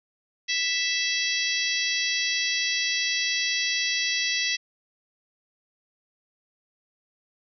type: harmonic tone with a mistuned harmonic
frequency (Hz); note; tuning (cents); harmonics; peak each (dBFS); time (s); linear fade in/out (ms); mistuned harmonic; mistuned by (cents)
659.3; E5; 0; 3 / 4 / 5 / 6 / 7 / 8 / 9; -29 / -30 / -31 / -32 / -32 / -33 / -34; 0.48-4.57; 20; 9; -21
effects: none